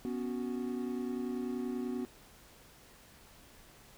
triangle chord, B suspended second, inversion none, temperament equal, 246.9 / 277.2 / 370 Hz, B3 / C#4 / F#4, 0 / 0 / 0 cents, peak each -34 / -39 / -38 dBFS, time 0.05-2.05 s, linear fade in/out 0 ms, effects pink hiss -58 dBFS RMS until 3.97 s

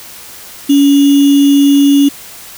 sine tone with sample-and-hold, 281.7 Hz, C#4, 28 cents sharp, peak -4 dBFS, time 0.69-2.09 s, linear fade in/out 10 ms, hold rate 3150 Hz, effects white hiss -32 dBFS RMS until 2.57 s

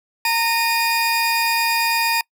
30% pulse tone pair together, 921 / 2459 Hz, A#5 / D#7, -21 / -21 cents, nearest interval octave + perfect fourth, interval 1700 cents, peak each -17 dBFS, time 0.25-2.21 s, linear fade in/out 2 ms, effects noise-tail reverb RT60 0.1 s tail -25 dB re dry

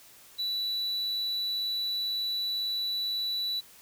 triangle tone, 3951 Hz, B7, in tune, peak -27 dBFS, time 0.38-3.61 s, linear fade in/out 20 ms, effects white hiss -54 dBFS RMS until 3.81 s

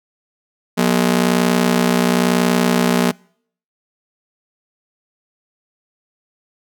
sawtooth ring-modulated tone, 210 Hz, G#3, 19 cents sharp, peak -6 dBFS, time 0.77-3.12 s, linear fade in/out 20 ms, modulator 30.5 Hz, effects noise-tail reverb RT60 0.6 s tail -26 dB re dry

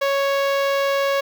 sawtooth tone with notch filter, 554.4 Hz, C#5, in tune, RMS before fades -20 dBFS, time 0.01-1.21 s, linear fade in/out 10 ms, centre 9300 Hz, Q 0.53, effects none

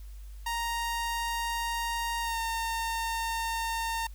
sawtooth tone with pitch glide, 932.3 to 912.1 Hz, A#5 to A#5, 0 to -38 cents, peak -26 dBFS, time 0.46-4.07 s, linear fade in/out 5 ms, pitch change -38 cents, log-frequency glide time 2.21-2.39 s, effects added 50 Hz sine -41 dBFS peak until 4.14 s + white hiss -61 dBFS RMS until 4.14 s

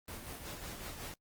pink noise with tremolo, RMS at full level -43 dBFS, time 0.08-1.14 s, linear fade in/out 2 ms, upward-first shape sine, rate 5.4 Hz, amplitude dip 45%, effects noise-tail reverb RT60 0.1 s tail -25 dB re dry + Opus 24 kbps

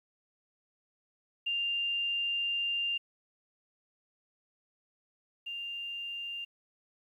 sine tone pair in turn, 2794 / 2794 Hz, F7 / F7, 0 / 0 cents, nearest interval unison, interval 0 cents, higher neither, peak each -29 / -36 dBFS, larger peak first, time 1.46-2.98 / 5.46-6.45 s, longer first, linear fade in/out 10 ms, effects 11-bit

